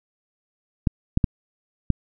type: clicks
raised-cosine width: 5 ms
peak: -5 dBFS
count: 4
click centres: 0.872 / 1.174 / 1.242 / 1.903 s
effects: none